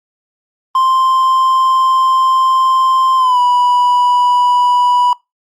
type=tone with pitch glide; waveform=triangle; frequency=1046.5 to 982.1 Hz; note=C6 to B5; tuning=0 to -10 cents; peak=-7 dBFS; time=0.75-5.13 s; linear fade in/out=2 ms; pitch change=-110 cents; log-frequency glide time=3.17-3.39 s; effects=noise-tail reverb RT60 0.2 s tail -22 dB re dry + Opus 32 kbps